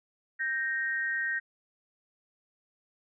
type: tone pair together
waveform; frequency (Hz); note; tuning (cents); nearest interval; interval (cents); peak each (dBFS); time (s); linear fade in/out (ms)
sine; 1568 / 1864.7; G6 / A#6; 0 / 0; minor third; 300; -32 / -30; 0.39-1.4; 20
effects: none